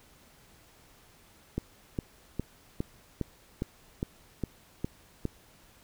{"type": "click train", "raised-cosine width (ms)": 3, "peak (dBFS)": -17, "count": 10, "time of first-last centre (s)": [1.58, 5.253], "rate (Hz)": 2.45, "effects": ["pink hiss -59 dBFS RMS until 5.83 s"]}